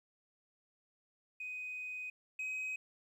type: tone pair in turn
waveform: sine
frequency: 2502 / 2528 Hz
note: D#7 / D#7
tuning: +9 / +27 cents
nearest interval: unison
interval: 18 cents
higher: second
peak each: -39 / -34 dBFS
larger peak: second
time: 1.4-2.1 / 2.39-2.76 s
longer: first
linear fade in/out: 5 ms
effects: tanh soft clip ceiling -36 dBFS + 12-bit